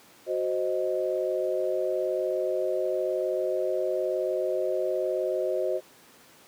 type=chord; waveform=sine; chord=C diminished; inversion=second; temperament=equal; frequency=370 / 523.3 / 622.3 Hz; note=Gb4 / C5 / Eb5; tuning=0 / 0 / 0 cents; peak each=-29 dBFS; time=0.26-5.81 s; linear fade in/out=50 ms; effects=pink hiss -54 dBFS RMS until 6.47 s + high-pass 200 Hz 12 dB/octave